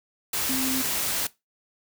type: tone in noise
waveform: sine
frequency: 261.6 Hz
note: C4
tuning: in tune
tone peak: -27 dBFS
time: 0.49-0.82 s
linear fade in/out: 5 ms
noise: white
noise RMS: -27 dBFS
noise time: 0.33-1.27 s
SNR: -3 dB
effects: noise-tail reverb RT60 0.2 s tail -19 dB re dry